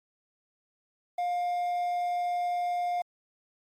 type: tone with quantisation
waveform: triangle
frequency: 708 Hz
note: F5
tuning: 23 cents sharp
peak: -25 dBFS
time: 1.18-3.02 s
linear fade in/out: 5 ms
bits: 9
effects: AAC 48 kbps